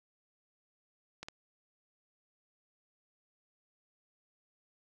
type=clicks; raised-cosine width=0.2 ms; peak=-25 dBFS; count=2; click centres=1.23 / 1.285 s; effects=none